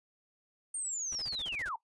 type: linear sweep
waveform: sine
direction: down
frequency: 8870 to 830.6 Hz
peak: -34 dBFS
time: 0.74-1.76 s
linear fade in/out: 5 ms
type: noise bursts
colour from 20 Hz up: pink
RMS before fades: -48 dBFS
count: 9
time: 1.12-1.689 s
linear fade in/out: 2 ms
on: 33 ms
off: 34 ms
effects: noise-tail reverb RT60 0.1 s tail -19 dB re dry + resampled to 24000 Hz